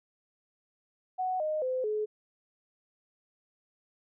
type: tone with pitch steps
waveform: sine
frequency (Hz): 742 / 616.8 / 512.7 / 426.2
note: F#5 / D#5 / C5 / G#4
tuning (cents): +5 / -15 / -35 / +45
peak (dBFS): -28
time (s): 1.18-2.06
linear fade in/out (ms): 20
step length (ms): 220
effects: none